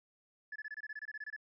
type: tone bursts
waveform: sine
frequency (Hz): 1719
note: A6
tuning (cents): -41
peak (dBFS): -39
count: 14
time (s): 0.52-1.364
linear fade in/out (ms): 5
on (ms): 38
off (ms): 24
effects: tanh soft clip ceiling -37 dBFS